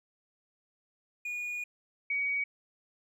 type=tone pair in turn; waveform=triangle / sine; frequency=2447 / 2257 Hz; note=D#7 / C#7; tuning=-29 / +31 cents; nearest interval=minor second; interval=140 cents; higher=first; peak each=-32 / -28 dBFS; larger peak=second; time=1.25-1.64 / 2.1-2.44 s; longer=first; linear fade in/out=5 ms; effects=none